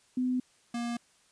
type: tone pair in turn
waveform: sine / square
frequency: 252.7 / 236.9 Hz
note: B3 / A#3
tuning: +40 / +28 cents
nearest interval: minor second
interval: 112 cents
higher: first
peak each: -26 / -32 dBFS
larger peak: first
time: 0.17-0.4 / 0.74-0.97 s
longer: neither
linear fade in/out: 5 ms
effects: white hiss -65 dBFS RMS until 1.31 s + resampled to 22050 Hz